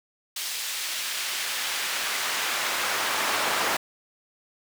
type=noise with high-pass filter sweep; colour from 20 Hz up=brown; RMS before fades=-28 dBFS; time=0.36-3.77 s; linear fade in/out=5 ms; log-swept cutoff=3800 to 890 Hz; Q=0.71; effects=none